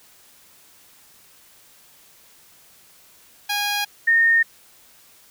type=tone pair in turn; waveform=10% pulse / sine; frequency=821 / 1835.1 Hz; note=G#5 / A#6; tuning=-20 / -28 cents; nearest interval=octave + major second; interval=1392 cents; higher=second; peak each=-13 dBFS; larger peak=neither; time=3.49-3.85 / 4.07-4.43 s; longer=neither; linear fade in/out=10 ms; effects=white hiss -52 dBFS RMS until 5.3 s